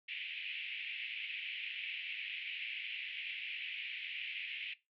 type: band-pass noise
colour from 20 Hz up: white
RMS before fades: -43 dBFS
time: 0.08-4.74 s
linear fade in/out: 10 ms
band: 2200 to 2900 Hz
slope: 48 dB/octave
effects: noise-tail reverb RT60 0.2 s tail -17 dB re dry